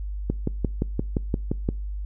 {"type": "click train", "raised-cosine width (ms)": 3, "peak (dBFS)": -10, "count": 9, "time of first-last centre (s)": [0.3, 1.689], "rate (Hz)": 5.76, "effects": ["noise-tail reverb RT60 0.4 s tail -25 dB re dry", "added 50 Hz sine -28 dBFS peak until 2.05 s"]}